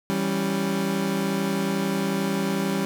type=chord; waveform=30% pulse; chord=C# diminished; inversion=first; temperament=equal; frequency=164.81 / 196 / 277.2 Hz; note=E3 / G3 / C#4; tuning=0 / 0 / 0 cents; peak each=-28 / -22 / -27 dBFS; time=0.1-2.85 s; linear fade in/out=0 ms; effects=none